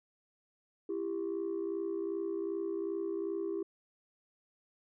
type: tone pair together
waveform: sine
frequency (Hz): 333.7 / 396.3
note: E4 / G4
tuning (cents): +21 / +19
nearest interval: minor third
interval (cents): 298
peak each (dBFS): -35 / -34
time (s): 0.89-3.63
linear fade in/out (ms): 5
effects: tanh soft clip ceiling -29 dBFS